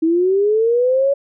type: linear sweep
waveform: sine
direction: up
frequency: 316.2 to 564 Hz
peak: -12 dBFS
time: 0.02-1.14 s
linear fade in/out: 10 ms
effects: none